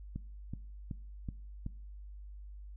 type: click train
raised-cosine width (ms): 5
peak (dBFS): -26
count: 5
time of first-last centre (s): 0.16-1.664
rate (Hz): 2.66
effects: noise-tail reverb RT60 0.5 s tail -20 dB re dry + added 50 Hz sine -45 dBFS peak until 2.76 s